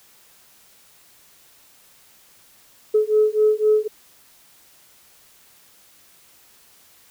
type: beating tone pair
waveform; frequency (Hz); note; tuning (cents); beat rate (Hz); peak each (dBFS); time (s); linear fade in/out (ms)
sine; 426.3 / 430.2; G#4 / A4; +45 / -39; 3.9; -17; 2.94-3.88; 10
effects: tanh soft clip ceiling -7 dBFS + white hiss -53 dBFS RMS until 7.1 s